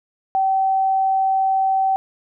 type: tone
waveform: sine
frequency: 769 Hz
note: G5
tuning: 33 cents flat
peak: -15 dBFS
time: 0.35-1.96 s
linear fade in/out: 0 ms
effects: none